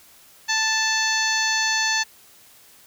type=harmonic tone; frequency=880 Hz; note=A5; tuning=in tune; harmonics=1 / 2 / 3 / 4 / 5 / 6 / 7 / 8; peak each=-28 / -23 / -29 / -31 / -26 / -35 / -27 / -36 dBFS; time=0.48-2.04 s; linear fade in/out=20 ms; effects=white hiss -51 dBFS RMS until 2.86 s